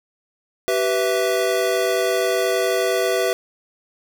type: chord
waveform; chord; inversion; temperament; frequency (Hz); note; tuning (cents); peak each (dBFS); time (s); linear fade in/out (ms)
square; E minor; first; equal with one note detuned; 385.5 / 493.9 / 659.3; G4 / B4 / E5; -29 / 0 / 0; -23 / -23 / -23; 0.68-3.33; 0
effects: none